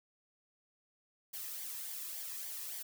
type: noise with flanger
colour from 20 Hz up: blue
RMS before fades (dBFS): -43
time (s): 1.33-2.83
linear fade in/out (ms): 10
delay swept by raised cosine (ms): 0.74 to 1.4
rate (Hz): 3.5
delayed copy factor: -0.55
effects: none